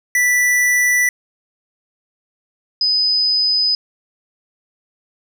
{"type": "tone pair in turn", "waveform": ["square", "sine"], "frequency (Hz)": [1972, 5009], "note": ["B6", "D#8"], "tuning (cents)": [-3, 11], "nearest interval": "octave + major third", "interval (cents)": 1614, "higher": "second", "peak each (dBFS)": -13, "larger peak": "neither", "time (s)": [[0.15, 1.09], [2.81, 3.75]], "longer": "neither", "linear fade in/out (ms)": 2, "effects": []}